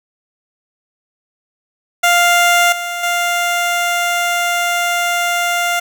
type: tone with level steps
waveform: 15% pulse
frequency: 698.5 Hz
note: F5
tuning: in tune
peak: -3 / -14 / -8 dBFS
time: 2.03-5.8 s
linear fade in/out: 10 ms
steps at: 2.72 / 3.03 s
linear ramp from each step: 5 ms
effects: none